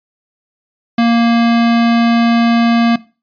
square tone, 233.1 Hz, A#3, in tune, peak -9 dBFS, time 0.98-2.96 s, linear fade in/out 5 ms, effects noise-tail reverb RT60 0.3 s tail -18 dB re dry + resampled to 11025 Hz

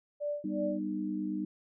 sine tone with tremolo, 586 Hz, D5, 4 cents flat, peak -30 dBFS, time 0.2-0.8 s, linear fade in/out 20 ms, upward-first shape sine, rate 2.8 Hz, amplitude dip 100%
sine chord, G augmented, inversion none, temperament just, 196 / 245 / 306.2 Hz, G3 / B3 / D#4, 0 / -14 / -28 cents, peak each -36 / -40 / -34 dBFS, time 0.44-1.45 s, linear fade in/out 5 ms
effects none

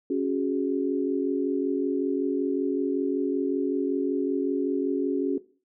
sine chord, C# suspended fourth, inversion none, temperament equal, 277.2 / 370 / 415.3 Hz, C#4 / F#4 / G#4, 0 / 0 / 0 cents, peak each -26 / -27 / -30 dBFS, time 0.1-5.38 s, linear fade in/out 5 ms, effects noise-tail reverb RT60 0.4 s tail -18 dB re dry

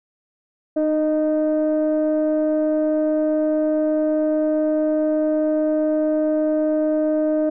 sine tone pair together, 306.8 / 618 Hz, D#4 / D#5, -24 / -12 cents, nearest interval octave, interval 1212 cents, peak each -18 dBFS, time 0.76-7.5 s, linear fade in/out 10 ms, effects tanh soft clip ceiling -12 dBFS

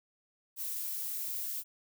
violet noise, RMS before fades -37 dBFS, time 0.56-1.64 s, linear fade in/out 50 ms, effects none

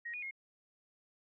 sine tone with pitch steps, 1882 / 2456 / 2149 Hz, A#6 / D#7 / C7, +16 / -23 / +46 cents, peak -39 dBFS, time 0.05-0.311 s, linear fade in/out 10 ms, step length 87 ms, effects none

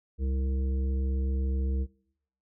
harmonic tone with a mistuned harmonic, 65.41 Hz, C2, in tune, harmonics 1 / 3 / 5 / 7, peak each -26 / -39 / -43 / -43 dBFS, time 0.18-1.87 s, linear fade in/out 50 ms, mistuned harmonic 1, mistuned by +64 cents, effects noise-tail reverb RT60 0.7 s tail -21 dB re dry

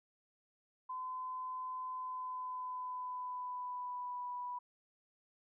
sine tone with pitch glide, 1020 to 984.7 Hz, C6 to B5, -44 to -5 cents, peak -39 dBFS, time 0.89-4.59 s, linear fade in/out 10 ms, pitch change -61 cents, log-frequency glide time 1.93-4.29 s, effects none

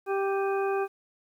harmonic tone with a mistuned harmonic, 392 Hz, G4, in tune, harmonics 1 / 2 / 3 / 4 / 6, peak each -26 / -32 / -36 / -38 / -42 dBFS, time 0.06-0.88 s, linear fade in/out 50 ms, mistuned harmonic 6, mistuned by +93 cents, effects 10-bit

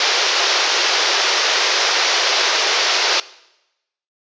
white band-pass noise, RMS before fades -17 dBFS, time 0-3.2 s, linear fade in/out 2 ms, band 360 to 5800 Hz, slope 48 dB/octave, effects noise-tail reverb RT60 0.9 s tail -20 dB re dry + resampled to 16000 Hz

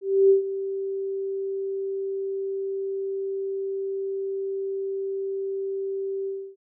sine tone with ADSR envelope, 389.6 Hz, G4, 11 cents flat, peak -12 dBFS, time 0.01-6.56 s, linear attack 290 ms, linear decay 120 ms, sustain -14 dB, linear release 290 ms, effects none

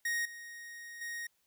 45% pulse tone with level steps, 1870 Hz, A#6, 5 cents sharp, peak -31 / -45 / -38 dBFS, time 0.05-1.27 s, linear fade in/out 5 ms, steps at 0.25 / 1.01 s, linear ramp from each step 5 ms, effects white hiss -75 dBFS RMS until 1.46 s

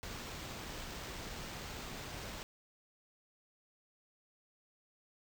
pink noise with sample-and-hold, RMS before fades -45 dBFS, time 0.03-2.43 s, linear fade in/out 0 ms, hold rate 11025 Hz, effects none

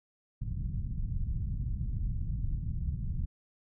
pink low-pass noise, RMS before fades -33 dBFS, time 0.41-3.26 s, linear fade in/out 10 ms, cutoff 150 Hz, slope 24 dB/octave, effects none

